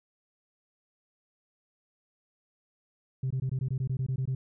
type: tone bursts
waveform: sine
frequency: 130.81 Hz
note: C3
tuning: in tune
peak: -25 dBFS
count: 12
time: 3.23-4.35 s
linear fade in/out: 5 ms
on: 75 ms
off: 20 ms
effects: tanh soft clip ceiling -25 dBFS